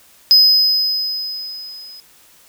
triangle tone with level ramp, 5040 Hz, D#8, 21 cents sharp, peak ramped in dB -4 to -34 dBFS, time 0.31-2 s, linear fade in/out 0 ms, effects white hiss -49 dBFS RMS until 2.48 s

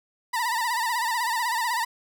30% pulse tone with vibrato, 941 Hz, A#5, 16 cents sharp, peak -21 dBFS, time 0.33-1.85 s, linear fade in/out 10 ms, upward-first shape sine, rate 16 Hz, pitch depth 100 cents each way, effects none

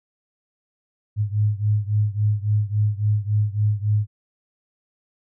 sine beating tone pair, 103.83 / 107.43 Hz, G#2 / A2, 0 / -41 cents, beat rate 3.6 Hz, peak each -20 / -22 dBFS, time 1.16-4.07 s, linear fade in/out 50 ms, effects none

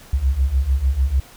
sine beating tone pair, 63 / 69.7 Hz, B1 / C#2, +35 / +10 cents, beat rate 6.7 Hz, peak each -20 / -17 dBFS, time 0.13-1.2 s, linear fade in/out 5 ms, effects pink hiss -45 dBFS RMS until 1.36 s

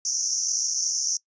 pink band-pass noise, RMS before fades -26 dBFS, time 0.05-1.17 s, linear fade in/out 2 ms, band 5600 to 6400 Hz, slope 96 dB/octave, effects noise-tail reverb RT60 0.1 s tail -22 dB re dry + resampled to 16000 Hz

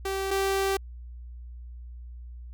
sawtooth tone pair in turn, 387.7 / 389.4 Hz, G4 / G4, -19 / -12 cents, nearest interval unison, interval 7 cents, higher second, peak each -24 / -20 dBFS, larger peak second, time 0.05-0.31 / 0.31-0.77 s, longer second, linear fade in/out 5 ms, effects added 60 Hz sine -39 dBFS peak until 2.53 s

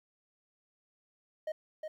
triangle tone with echo, 622.3 Hz, D#5, in tune, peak -31 dBFS, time 1.47-1.52 s, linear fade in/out 5 ms, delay 360 ms, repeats 1, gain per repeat -4 dB, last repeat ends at 1.88 s, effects 12-bit

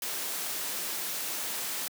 white noise, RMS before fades -34 dBFS, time 0.02-1.88 s, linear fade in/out 2 ms, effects high-pass 200 Hz 12 dB/octave

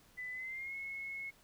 sine tone with pitch glide, 2000 to 2181 Hz, B6 to C#7, +21 to -29 cents, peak -40 dBFS, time 0.17-1.31 s, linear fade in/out 20 ms, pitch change +150 cents, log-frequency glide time 0.32-0.75 s, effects pink hiss -65 dBFS RMS until 1.43 s

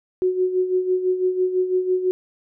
sine tone with tremolo, 368.4 Hz, F#4, 7 cents flat, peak -15 dBFS, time 0.22-2.11 s, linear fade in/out 0 ms, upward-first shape sine, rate 6 Hz, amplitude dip 65%, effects none

